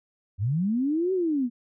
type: linear two-way sweep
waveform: sine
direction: up then down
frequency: 87.31 to 384.5 to 229.4 Hz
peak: -22 dBFS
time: 0.38-1.5 s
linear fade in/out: 50 ms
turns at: 1.13 s
effects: none